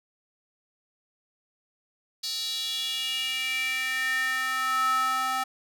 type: tone with high-pass filter sweep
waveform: square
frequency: 259.8 Hz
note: C4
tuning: 12 cents flat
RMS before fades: -28 dBFS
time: 2.23-5.44 s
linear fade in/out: 10 ms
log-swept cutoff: 4400 to 1000 Hz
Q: 5.3
effects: none